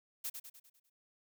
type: noise with echo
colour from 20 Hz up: blue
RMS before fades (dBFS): -39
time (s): 0.24-0.3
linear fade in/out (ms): 10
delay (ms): 100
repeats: 6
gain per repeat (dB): -6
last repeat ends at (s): 0.9
effects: none